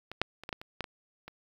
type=clicks; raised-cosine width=0.3 ms; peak=-24 / -9 / -28 / -21 / -18 / -27 / -17 / -24 / -28 dBFS; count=9; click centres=0.116 / 0.216 / 0.436 / 0.491 / 0.528 / 0.615 / 0.807 / 0.842 / 1.28 s; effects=8-bit